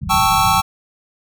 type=low-pass noise; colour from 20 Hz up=white; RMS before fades=-25 dBFS; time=0.01-0.61 s; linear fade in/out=10 ms; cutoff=200 Hz; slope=96 dB/octave
type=chord; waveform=square; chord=A dominant seventh; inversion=third; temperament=equal; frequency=784 / 880 / 1108.7 / 1318.5 Hz; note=G5 / A5 / C#6 / E6; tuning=0 / 0 / 0 / 0 cents; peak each=-19 dBFS; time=0.09-0.62 s; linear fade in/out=20 ms
effects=none